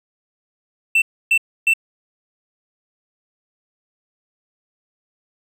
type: tone bursts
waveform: triangle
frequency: 2678 Hz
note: E7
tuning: 27 cents sharp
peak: -10 dBFS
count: 3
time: 0.95-1.737 s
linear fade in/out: 5 ms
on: 69 ms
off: 290 ms
effects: none